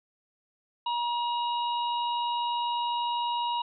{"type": "harmonic tone", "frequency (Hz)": 953, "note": "A#5", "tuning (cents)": 38, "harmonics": [1, 3, 4], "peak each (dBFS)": [-27, -37, -39], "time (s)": [0.86, 3.62], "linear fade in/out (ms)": 5, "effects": []}